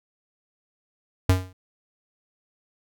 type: tone with exponential decay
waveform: square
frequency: 92.5 Hz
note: F#2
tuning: in tune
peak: -13 dBFS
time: 1.29-1.53 s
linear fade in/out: 5 ms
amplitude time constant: 52 ms
effects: none